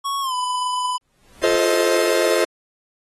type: tone with pitch glide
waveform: square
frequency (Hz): 1108.7 to 999.2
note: C#6 to B5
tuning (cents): 0 to +20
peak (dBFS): -22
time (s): 0.04-0.98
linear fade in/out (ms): 20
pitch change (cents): -180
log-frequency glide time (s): 0.21-0.34
type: noise with exponential growth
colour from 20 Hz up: pink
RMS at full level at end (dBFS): -34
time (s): 1.01-1.57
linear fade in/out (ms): 1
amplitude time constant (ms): 120
type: chord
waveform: 45% pulse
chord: F dominant seventh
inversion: none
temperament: just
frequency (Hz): 349.2 / 436.5 / 523.8 / 628.6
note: F4 / A4 / C5 / Eb5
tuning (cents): 0 / -14 / +2 / +18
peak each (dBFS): -21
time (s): 1.43-2.45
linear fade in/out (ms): 10
effects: AAC 32 kbps